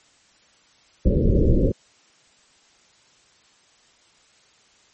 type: low-pass noise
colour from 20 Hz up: pink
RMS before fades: -17 dBFS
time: 1.05-1.72 s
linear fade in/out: 10 ms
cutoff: 550 Hz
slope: 96 dB/octave
effects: white hiss -57 dBFS RMS until 4.93 s + MP3 32 kbps